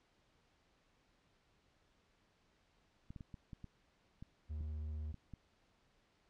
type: clicks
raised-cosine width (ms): 5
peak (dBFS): -37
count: 10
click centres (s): 3.105 / 3.162 / 3.208 / 3.342 / 3.532 / 3.643 / 4.225 / 4.609 / 5.143 / 5.337
type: tone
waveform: triangle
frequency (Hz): 76.3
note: D#2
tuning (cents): -33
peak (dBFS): -38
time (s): 4.49-5.13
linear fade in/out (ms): 20
effects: pink hiss -74 dBFS RMS until 6.29 s + low-pass 5000 Hz 12 dB/octave